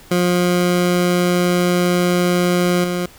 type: tone with level steps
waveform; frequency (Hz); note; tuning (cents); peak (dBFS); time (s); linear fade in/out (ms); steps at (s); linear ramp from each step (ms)
20% pulse; 177.6; F3; +29; -9 / -14; 0.11-3.06; 5; 2.84; 2
effects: pink hiss -44 dBFS RMS until 3.18 s